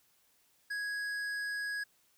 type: tone with tanh clipping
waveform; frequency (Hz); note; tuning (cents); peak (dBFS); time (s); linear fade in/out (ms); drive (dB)
triangle; 1661.2; G#6; 0; -36; 0.7-1.84; 10; 15
effects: white hiss -70 dBFS RMS until 2.17 s